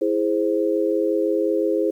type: chord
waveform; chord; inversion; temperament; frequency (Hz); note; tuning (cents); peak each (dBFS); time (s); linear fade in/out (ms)
sine; E augmented; none; equal; 329.6 / 415.3 / 523.3; E4 / G#4 / B#4; 0 / 0 / 0; -22 / -22 / -23; 0.01-1.91; 10
effects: 9-bit